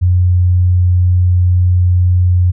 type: tone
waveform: sine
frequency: 89.8 Hz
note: F2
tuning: 49 cents sharp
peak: -7 dBFS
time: 0.01-2.52 s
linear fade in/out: 20 ms
effects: none